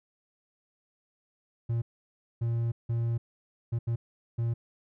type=tone bursts at uneven times; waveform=triangle; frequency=116.54 Hz; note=A#2; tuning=in tune; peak=-24 dBFS; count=6; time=1.69-1.82 / 2.41-2.72 / 2.89-3.18 / 3.72-3.79 / 3.87-3.96 / 4.38-4.54 s; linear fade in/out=10 ms; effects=none